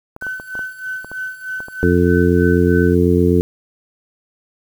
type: clicks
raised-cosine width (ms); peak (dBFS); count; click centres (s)
1; -19; 10; 0.164 / 0.224 / 0.267 / 0.399 / 0.553 / 0.592 / 1.046 / 1.116 / 1.604 / 1.684
type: tone with tremolo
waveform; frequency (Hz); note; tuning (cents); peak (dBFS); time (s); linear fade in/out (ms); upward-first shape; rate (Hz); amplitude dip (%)
sine; 1516; F#6; +42; -21; 0.21-2.95; 10; sine; 3.2; 80
type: harmonic tone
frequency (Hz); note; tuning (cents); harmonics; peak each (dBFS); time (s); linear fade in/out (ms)
88; F2; +14; 1 / 2 / 3 / 4 / 5; -17 / -17 / -17 / -17 / -17; 1.83-3.41; 0
effects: 7-bit